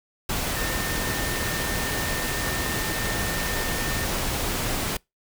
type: tone in noise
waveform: sine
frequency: 1812 Hz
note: A#6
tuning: 50 cents flat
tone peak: -33 dBFS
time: 0.56-4.05 s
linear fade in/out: 5 ms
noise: pink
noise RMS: -27 dBFS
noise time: 0.29-4.97 s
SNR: -9 dB
effects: noise-tail reverb RT60 0.2 s tail -25 dB re dry